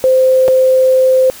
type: tone with dropouts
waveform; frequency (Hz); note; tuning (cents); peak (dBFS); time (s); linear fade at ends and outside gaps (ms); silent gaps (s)
sine; 519; C5; -14; -6; 0.04-1.3; 0; 0.48-0.484
effects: white hiss -34 dBFS RMS until 1.4 s

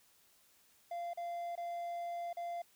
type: tone with dropouts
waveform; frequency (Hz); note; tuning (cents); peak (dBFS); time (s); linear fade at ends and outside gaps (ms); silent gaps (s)
triangle; 691; F5; -19; -36; 0.91-2.62; 5; 1.135-1.173 / 1.555-1.576 / 2.33-2.369
effects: white hiss -68 dBFS RMS until 2.75 s

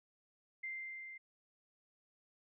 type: tone with level ramp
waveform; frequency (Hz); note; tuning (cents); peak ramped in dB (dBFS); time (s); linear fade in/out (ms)
sine; 2090; C7; -2; -39 to -48; 0.63-1.18; 10
effects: none

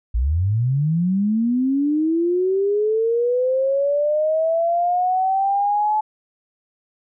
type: linear sweep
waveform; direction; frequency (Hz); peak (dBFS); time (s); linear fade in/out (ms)
sine; up; 53 to 862; -16; 0.14-6.01; 10
effects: none

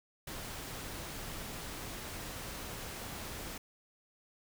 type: noise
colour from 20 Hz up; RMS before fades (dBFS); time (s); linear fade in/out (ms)
pink; -43; 0.27-3.58; 5
effects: none

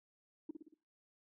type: tone with echo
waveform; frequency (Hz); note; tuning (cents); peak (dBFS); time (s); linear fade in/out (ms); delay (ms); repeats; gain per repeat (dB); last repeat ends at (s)
sine; 310.6; D#4; -3; -38; 0.49-0.51; 5; 58; 4; -5; 0.742
effects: noise-tail reverb RT60 0.4 s tail -24 dB re dry + tanh soft clip ceiling -36 dBFS

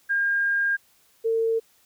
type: tone pair in turn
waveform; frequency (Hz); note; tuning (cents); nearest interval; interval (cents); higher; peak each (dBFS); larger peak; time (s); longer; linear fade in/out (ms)
sine; 1612 / 452.4; G6 / A4; +48 / +48; octave + minor seventh; 2200; first; -20; neither; 0.09-0.77 / 1.24-1.6; first; 20
effects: white hiss -61 dBFS RMS until 1.85 s

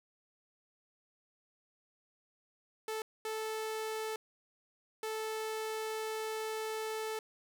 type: tone bursts at uneven times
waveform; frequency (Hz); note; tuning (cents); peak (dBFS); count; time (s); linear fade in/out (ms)
sawtooth; 438; A4; -8; -32; 3; 2.88-3.02 / 3.25-4.16 / 5.03-7.19; 2
effects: none

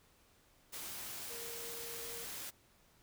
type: tone in noise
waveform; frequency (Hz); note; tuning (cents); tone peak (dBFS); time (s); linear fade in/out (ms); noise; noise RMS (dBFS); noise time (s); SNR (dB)
sine; 466.2; A#4; 0; -50; 1.29-2.25; 20; white; -45; 0.72-2.51; -8
effects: pink hiss -68 dBFS RMS until 3.02 s

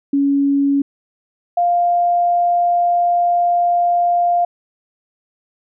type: tone pair in turn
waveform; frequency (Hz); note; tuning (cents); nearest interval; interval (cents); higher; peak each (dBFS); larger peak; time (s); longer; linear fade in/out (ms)
sine; 280 / 699.5; C#4 / F5; +18 / +3; octave + major third; 1585; second; -12; neither; 0.13-0.82 / 1.57-4.45; second; 5
effects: none

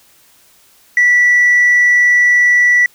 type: tone with tanh clipping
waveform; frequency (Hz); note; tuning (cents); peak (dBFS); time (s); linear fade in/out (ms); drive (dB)
triangle; 1957; B6; -16; -7; 0.97-2.86; 2; 5
effects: white hiss -49 dBFS RMS until 2.94 s

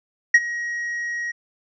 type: tone with ADSR envelope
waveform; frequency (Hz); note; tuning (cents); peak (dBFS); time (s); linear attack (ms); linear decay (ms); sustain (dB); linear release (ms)
triangle; 1894; A#6; +27; -5; 0.34-1.32; 6; 43; -18; 14
effects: resampled to 16000 Hz

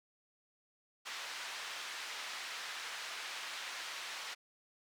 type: band-pass noise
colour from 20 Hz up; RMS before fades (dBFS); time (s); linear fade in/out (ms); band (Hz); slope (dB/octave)
pink; -44; 1.05-4.35; 20; 1300 to 5200; 12
effects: none

